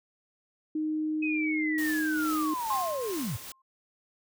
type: tone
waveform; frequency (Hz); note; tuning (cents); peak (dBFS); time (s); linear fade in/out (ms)
sine; 309.6; D#4; -9; -27; 0.75-2.54; 5
type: linear sweep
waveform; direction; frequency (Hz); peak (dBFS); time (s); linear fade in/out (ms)
sine; down; 2554 to 90; -30; 1.22-3.37; 10
type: noise with tremolo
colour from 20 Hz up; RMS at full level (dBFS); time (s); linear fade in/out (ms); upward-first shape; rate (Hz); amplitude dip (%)
white; -38; 1.78-3.52; 2; triangle; 2.3; 55
type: tone with exponential decay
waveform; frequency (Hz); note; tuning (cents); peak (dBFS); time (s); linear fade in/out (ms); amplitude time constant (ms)
sine; 1059; C6; +21; -25; 2.7-3.62; 5; 200
effects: none